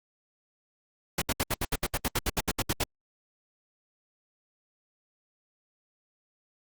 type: noise bursts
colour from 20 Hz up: pink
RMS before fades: -27 dBFS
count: 16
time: 1.18-2.838 s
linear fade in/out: 5 ms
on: 38 ms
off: 70 ms
effects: Opus 48 kbps